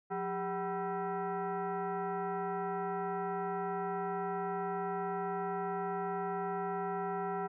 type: tone with frequency modulation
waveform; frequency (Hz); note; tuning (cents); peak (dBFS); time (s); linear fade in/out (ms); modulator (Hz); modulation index
sine; 178.2; F3; +35; -33; 0.1-7.48; 20; 579; 1.8
effects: none